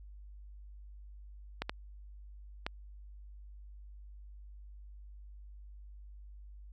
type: clicks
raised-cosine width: 0.3 ms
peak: -18 dBFS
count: 3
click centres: 1.62 / 1.695 / 2.665 s
effects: added 50 Hz sine -48 dBFS peak until 6.72 s